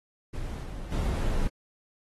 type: noise with level steps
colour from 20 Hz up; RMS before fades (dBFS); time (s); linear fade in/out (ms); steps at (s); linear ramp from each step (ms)
brown; -34 / -37 / -27; 0.33-1.48; 10; 0.63 / 0.92; 2
effects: AAC 32 kbps